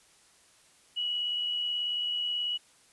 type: tone with amplitude modulation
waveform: sine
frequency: 2927 Hz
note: F#7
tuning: 19 cents flat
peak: -27 dBFS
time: 0.96-2.58 s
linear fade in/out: 20 ms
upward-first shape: sine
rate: 78.4 Hz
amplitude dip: 30%
effects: white hiss -61 dBFS RMS until 2.92 s + resampled to 24000 Hz